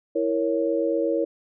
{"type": "chord", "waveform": "sine", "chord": "A# diminished", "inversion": "second", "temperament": "equal", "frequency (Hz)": [329.6, 466.2, 554.4], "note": ["E4", "A#4", "C#5"], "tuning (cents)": [0, 0, 0], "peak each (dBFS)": -25, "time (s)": [0.15, 1.25], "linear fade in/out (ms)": 10, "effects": []}